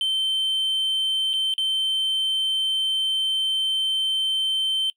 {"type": "tone with dropouts", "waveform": "triangle", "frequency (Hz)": 3100, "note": "G7", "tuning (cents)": -20, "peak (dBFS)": -18, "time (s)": [0.01, 4.9], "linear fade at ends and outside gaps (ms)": 1, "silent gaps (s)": [[1.333, 1.337], [1.539, 1.58]], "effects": ["noise-tail reverb RT60 0.1 s tail -23 dB re dry", "tanh soft clip ceiling -14 dBFS"]}